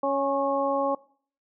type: harmonic tone with a mistuned harmonic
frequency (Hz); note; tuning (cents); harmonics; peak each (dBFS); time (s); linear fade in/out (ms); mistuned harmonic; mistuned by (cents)
277.2; C#4; 0; 1 / 2 / 3 / 4; -31 / -25 / -29 / -30; 0.03-0.95; 5; 4; -25
effects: noise-tail reverb RT60 0.5 s tail -21 dB re dry